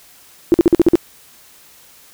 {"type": "tone bursts", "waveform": "sine", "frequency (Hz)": 339.6, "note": "F4", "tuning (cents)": -48, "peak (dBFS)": -5, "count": 7, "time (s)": [0.52, 0.955], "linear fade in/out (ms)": 0, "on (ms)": 21, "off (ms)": 48, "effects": ["white hiss -46 dBFS RMS until 2.13 s"]}